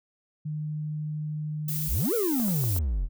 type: tone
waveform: sine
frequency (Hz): 152.2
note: D#3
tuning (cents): -38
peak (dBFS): -29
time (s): 0.45-1.89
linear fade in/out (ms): 10
type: noise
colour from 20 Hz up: violet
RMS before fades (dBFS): -32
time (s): 1.68-2.79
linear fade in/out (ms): 5
type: exponential two-way sweep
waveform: triangle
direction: up then down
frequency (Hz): 36.71 to 493.9 to 36.71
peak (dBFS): -22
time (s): 1.87-3.09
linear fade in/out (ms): 50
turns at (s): 2.14
type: clicks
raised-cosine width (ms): 1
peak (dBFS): -25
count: 4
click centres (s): 2.4 / 2.483 / 2.639 / 2.764
effects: none